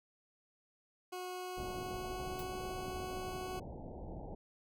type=tone with pitch glide; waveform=20% pulse; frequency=364.7 to 369.8 Hz; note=F#4 to F#4; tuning=-25 to -1 cents; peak=-36 dBFS; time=1.12-3.6 s; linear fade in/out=10 ms; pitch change=+24 cents; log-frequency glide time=1.29-2.51 s
type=low-pass noise; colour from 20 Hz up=pink; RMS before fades=-46 dBFS; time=1.57-4.35 s; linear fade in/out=5 ms; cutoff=880 Hz; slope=96 dB/octave
type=noise with exponential decay; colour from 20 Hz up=blue; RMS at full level=-45 dBFS; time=2.39-2.5 s; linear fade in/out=2 ms; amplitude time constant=22 ms
effects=none